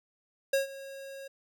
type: tone with ADSR envelope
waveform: square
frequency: 545 Hz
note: C#5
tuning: 29 cents flat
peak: -23 dBFS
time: 0.53-1.28 s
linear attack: 6 ms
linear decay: 130 ms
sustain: -19 dB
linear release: 9 ms
effects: none